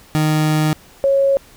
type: tone pair in turn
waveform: 30% pulse / sine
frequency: 154.3 / 549.9 Hz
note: D#3 / C#5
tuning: -14 / -14 cents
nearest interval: octave + minor seventh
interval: 2200 cents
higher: second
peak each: -11 dBFS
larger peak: neither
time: 0.15-0.73 / 1.04-1.37 s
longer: first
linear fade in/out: 0 ms
effects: pink hiss -46 dBFS RMS until 1.56 s